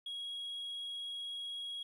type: tone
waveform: sine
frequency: 3308 Hz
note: G#7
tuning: 8 cents flat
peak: -37 dBFS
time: 0.06-1.83 s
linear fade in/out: 5 ms
effects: tanh soft clip ceiling -38 dBFS + 12-bit